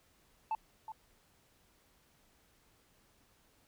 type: tone with echo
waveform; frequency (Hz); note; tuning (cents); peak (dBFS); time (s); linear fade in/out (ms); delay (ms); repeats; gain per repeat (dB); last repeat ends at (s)
sine; 880; A5; 0; -29; 0.51-0.55; 2; 370; 1; -12; 0.92
effects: tanh soft clip ceiling -30 dBFS + pink hiss -69 dBFS RMS until 3.67 s